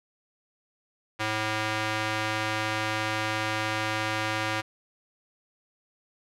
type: tone with band-pass filter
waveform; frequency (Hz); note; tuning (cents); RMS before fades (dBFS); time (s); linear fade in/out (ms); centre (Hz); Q
square; 108.5; A2; -24; -29; 1.19-4.62; 20; 2000; 0.74
effects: none